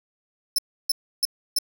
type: tone bursts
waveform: sawtooth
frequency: 5290 Hz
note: E8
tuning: 5 cents sharp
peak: -16 dBFS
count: 4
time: 0.56-1.586 s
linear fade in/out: 2 ms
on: 24 ms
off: 310 ms
effects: none